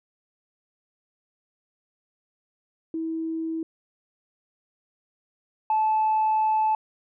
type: tone pair in turn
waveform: sine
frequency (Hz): 324.1 / 869.3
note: E4 / A5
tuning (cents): -29 / -21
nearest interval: octave + perfect fourth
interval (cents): 1708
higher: second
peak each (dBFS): -26 / -18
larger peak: second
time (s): 2.94-3.63 / 5.7-6.75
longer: second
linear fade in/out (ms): 2
effects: tanh soft clip ceiling -16 dBFS